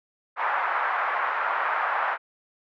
pink band-pass noise, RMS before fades -26 dBFS, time 0.36-2.18 s, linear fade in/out 50 ms, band 810 to 1700 Hz, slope 24 dB/octave, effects none

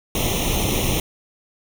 pink noise with comb filter, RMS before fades -21 dBFS, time 0.15-1 s, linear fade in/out 2 ms, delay 0.32 ms, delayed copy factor +0.9, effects none

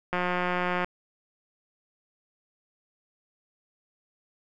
click train, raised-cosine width 0.5 ms, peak -13 dBFS, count 129, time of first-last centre 0.13-0.845 s, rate 179 Hz, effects none

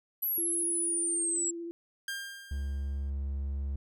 sine linear sweep, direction down, 11840 to 7600 Hz, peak -28 dBFS, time 0.22-1.51 s, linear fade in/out 10 ms
sine tone with vibrato, 338.6 Hz, E4, 46 cents sharp, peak -36 dBFS, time 0.38-1.71 s, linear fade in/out 0 ms, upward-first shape sine, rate 14 Hz, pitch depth 15 cents each way
sawtooth tone with exponential decay, 1600 Hz, G6, 35 cents sharp, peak -29 dBFS, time 2.08-3.1 s, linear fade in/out 2 ms, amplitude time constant 220 ms
triangle tone, 69.3 Hz, C#2, in tune, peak -29 dBFS, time 2.51-3.76 s, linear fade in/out 5 ms
effects none

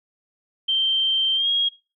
sine tone with pitch glide, 3136 to 3277 Hz, G7 to G#7, 0 to -24 cents, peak -18 dBFS, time 0.68-1.69 s, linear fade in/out 10 ms, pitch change +76 cents, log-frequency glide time 1.35-1.48 s, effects noise-tail reverb RT60 0.3 s tail -20 dB re dry

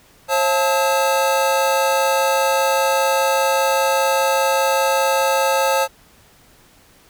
square tone cluster, 538 / 683 / 875 / 1288 Hz, C5 / F5 / A5 / E6, +48 / -39 / -10 / -41 cents, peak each -19 / -27 / -20 / -25 dBFS, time 0.28-5.88 s, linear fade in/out 50 ms, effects pink hiss -51 dBFS RMS until 7.09 s

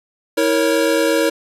square chord, A# diminished, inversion second, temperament equal with one note detuned, 323.6 / 466.2 / 554.4 Hz, E4 / A#4 / C#5, -32 / 0 / 0 cents, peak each -19 / -19 / -19 dBFS, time 0.37-1.3 s, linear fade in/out 10 ms, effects resampled to 32000 Hz

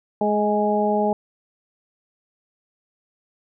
harmonic tone with a mistuned harmonic, 210 Hz, G#3, 19 cents sharp, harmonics 1 / 2 / 3 / 4, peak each -23 / -23 / -23 / -23 dBFS, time 0.21-1.13 s, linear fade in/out 2 ms, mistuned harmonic 4, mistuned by -20 cents, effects none

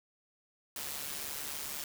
white noise with amplitude modulation, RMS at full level -37 dBFS, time 0.76-1.84 s, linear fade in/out 2 ms, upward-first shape sine, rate 144 Hz, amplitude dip 65%, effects none

